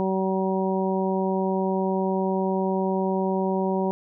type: harmonic tone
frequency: 190 Hz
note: F#3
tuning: 46 cents sharp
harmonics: 1 / 2 / 3 / 4 / 5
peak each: -25 / -26 / -30 / -32 / -31 dBFS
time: 0-3.91 s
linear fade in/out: 0 ms
effects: none